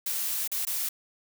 blue noise with dropouts, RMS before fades -30 dBFS, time 0.06-0.89 s, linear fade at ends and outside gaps 5 ms, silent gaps 0.477-0.516 / 0.652-0.669 s, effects none

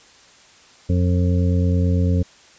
harmonic tone, 89 Hz, F2, 33 cents sharp, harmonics 1 / 2 / 3 / 5 / 6, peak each -16 / -22 / -26 / -30 / -32 dBFS, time 0.89-2.23 s, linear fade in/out 10 ms, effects white hiss -49 dBFS RMS until 2.58 s + resampled to 16000 Hz

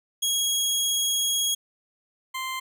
20% pulse tone pair in turn, 3306 / 1044.3 Hz, G#7 / C6, -9 / -4 cents, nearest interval octave + minor sixth, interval 1995 cents, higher first, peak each -17 / -24 dBFS, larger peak first, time 0.22-1.55 / 2.34-2.6 s, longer first, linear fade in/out 10 ms, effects none

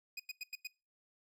25% pulse tone bursts, 2489 Hz, D#7, in tune, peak -36 dBFS, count 5, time 0.17-0.673 s, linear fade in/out 5 ms, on 27 ms, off 92 ms, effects noise-tail reverb RT60 0.3 s tail -24 dB re dry

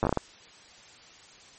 slowing click train, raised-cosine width 1 ms, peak -10 dBFS, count 7, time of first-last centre 0.03-0.173 s, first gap 9 ms, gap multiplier 1.39, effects white hiss -52 dBFS RMS until 1.58 s + MP3 32 kbps

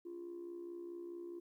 sine tone with amplitude modulation, 346.1 Hz, F4, 16 cents flat, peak -40 dBFS, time 0.05-1.4 s, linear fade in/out 10 ms, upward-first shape sine, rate 64.7 Hz, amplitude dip 65%, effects tanh soft clip ceiling -40 dBFS + 13-bit

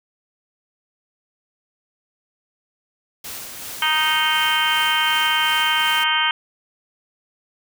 white noise with tremolo, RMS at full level -32 dBFS, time 3.24-6.04 s, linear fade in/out 5 ms, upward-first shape sine, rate 2.7 Hz, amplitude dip 35%
harmonic tone, 311.1 Hz, D#4, in tune, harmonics 3 / 4 / 5 / 6 / 7 / 8 / 9 / 10, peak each -24 / -25 / -23 / -29 / -25 / -30 / -28 / -21 dBFS, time 3.82-6.31 s, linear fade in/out 2 ms
effects none

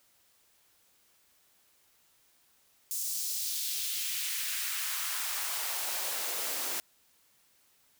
white noise with high-pass filter sweep, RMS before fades -34 dBFS, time 2.91-6.8 s, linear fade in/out 0 ms, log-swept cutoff 6900 to 310 Hz, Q 1.3, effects white hiss -67 dBFS RMS until 7.99 s

